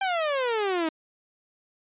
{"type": "exponential sweep", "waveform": "sawtooth", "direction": "down", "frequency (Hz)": [795, 311.1], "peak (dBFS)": -20, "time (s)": [0.01, 0.89], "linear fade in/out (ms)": 5, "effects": ["resampled to 8000 Hz"]}